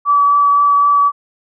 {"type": "tone with vibrato", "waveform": "sine", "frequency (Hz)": 1148, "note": "D6", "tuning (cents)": -40, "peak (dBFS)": -8, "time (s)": [0.05, 1.12], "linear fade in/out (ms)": 50, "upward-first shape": "triangle", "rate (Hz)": 3.9, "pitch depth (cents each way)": 11, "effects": []}